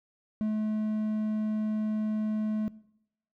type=tone; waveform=triangle; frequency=215 Hz; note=A3; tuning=40 cents flat; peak=-24 dBFS; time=0.41-2.68 s; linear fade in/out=0 ms; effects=noise-tail reverb RT60 0.8 s tail -21 dB re dry